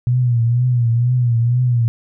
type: tone with vibrato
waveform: sine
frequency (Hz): 120.7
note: B2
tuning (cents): -39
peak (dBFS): -12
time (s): 0.07-1.88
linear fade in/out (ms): 0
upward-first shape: triangle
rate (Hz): 2.1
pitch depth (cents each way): 89
effects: none